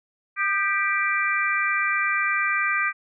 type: harmonic tone with a mistuned harmonic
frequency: 392 Hz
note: G4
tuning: in tune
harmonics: 3 / 4 / 5 / 6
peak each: -26 / -26 / -26 / -26 dBFS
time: 0.36-2.93 s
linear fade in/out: 50 ms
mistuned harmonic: 3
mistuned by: +51 cents
effects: none